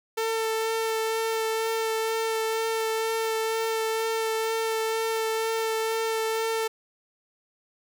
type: tone with vibrato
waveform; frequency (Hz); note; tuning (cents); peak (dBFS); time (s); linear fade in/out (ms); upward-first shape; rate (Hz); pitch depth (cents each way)
sawtooth; 446.6; A4; +26; -21; 0.17-6.68; 10; sine; 2.1; 12
effects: none